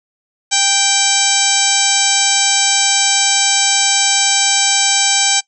harmonic tone with a mistuned harmonic, 781 Hz, G5, 7 cents flat, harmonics 1 / 2 / 3 / 4 / 5 / 6 / 7 / 8 / 9 / 10, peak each -21 / -24 / -22 / -20 / -20 / -24 / -21 / -19 / -23 / -18 dBFS, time 0.51-5.41 s, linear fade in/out 20 ms, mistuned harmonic 1, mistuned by +37 cents, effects noise-tail reverb RT60 0.1 s tail -21 dB re dry

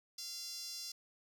sawtooth tone with high-pass filter, 690 Hz, F5, 21 cents flat, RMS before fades -45 dBFS, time 0.18-0.92 s, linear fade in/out 5 ms, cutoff 5100 Hz, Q 4.4, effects none

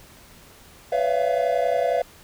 triangle tone cluster, 502 / 566 / 668 / 699 Hz, B4 / C#5 / E5 / F5, +28 / +36 / +23 / +1 cents, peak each -23 dBFS, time 0.92-2.02 s, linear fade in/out 5 ms, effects pink hiss -49 dBFS RMS until 2.23 s

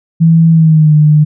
sine tone with pitch glide, 164.1 to 151.35 Hz, E3 to D#3, -8 to -48 cents, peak -3 dBFS, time 0.2-1.25 s, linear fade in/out 20 ms, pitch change -140 cents, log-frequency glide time 0.51-0.94 s, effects none

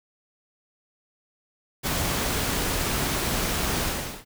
pink noise with ADSR envelope, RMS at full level -23 dBFS, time 1.83-4.25 s, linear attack 44 ms, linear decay 4 ms, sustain -3 dB, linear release 420 ms, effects none

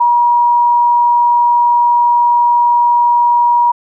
sine tone, 957 Hz, A#5, 45 cents sharp, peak -7 dBFS, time 0-3.72 s, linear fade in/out 10 ms, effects none

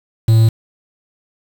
triangle tone with quantisation, 112 Hz, A2, 31 cents sharp, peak -5 dBFS, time 0.28-0.49 s, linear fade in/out 5 ms, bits 5, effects none

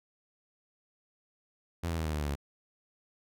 sawtooth tone with pitch steps, 84.8 / 82.34 / 79.95 / 77.63 / 75.37 / 73.19 / 71.06 Hz, E2 / E2 / D#2 / D#2 / D2 / D2 / C#2, +50 / -1 / +48 / -3 / +45 / -5 / +44 cents, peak -27 dBFS, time 1.83-2.355 s, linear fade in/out 10 ms, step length 75 ms, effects none

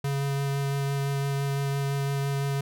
square tone with vibrato, 139.3 Hz, C#3, 9 cents sharp, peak -26 dBFS, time 0.04-2.61 s, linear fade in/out 5 ms, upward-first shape sine, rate 5.9 Hz, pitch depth 10 cents each way, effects none

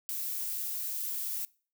violet noise, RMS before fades -35 dBFS, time 0.09-1.45 s, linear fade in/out 0 ms, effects noise-tail reverb RT60 0.4 s tail -23 dB re dry

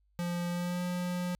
square tone with pitch glide, 174.3 to 178.37 Hz, F3 to F3, -3 to +37 cents, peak -32 dBFS, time 0.19-1.35 s, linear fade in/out 0 ms, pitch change +40 cents, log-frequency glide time 0.49-0.82 s, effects added 50 Hz sine -67 dBFS peak until 1.39 s

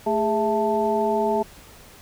harmonic tone with a mistuned harmonic, 220 Hz, A3, in tune, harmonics 1 / 2 / 3 / 4, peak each -27 / -23 / -25 / -24 dBFS, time 0.06-1.43 s, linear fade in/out 10 ms, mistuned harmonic 2, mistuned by -110 cents, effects pink hiss -47 dBFS RMS until 2.01 s

